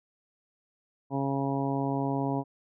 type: harmonic tone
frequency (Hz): 137.6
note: C#3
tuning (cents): -12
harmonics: 1 / 2 / 3 / 4 / 5 / 6 / 7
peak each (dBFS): -32 / -30 / -36 / -39 / -36 / -38 / -37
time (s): 1.1-2.44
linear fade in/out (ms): 50
effects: none